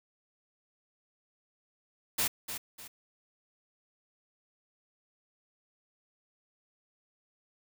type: noise with echo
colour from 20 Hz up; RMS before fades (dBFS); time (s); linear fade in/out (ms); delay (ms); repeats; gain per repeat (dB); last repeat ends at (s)
white; -29; 2.18-2.28; 10; 300; 2; -9; 2.88
effects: none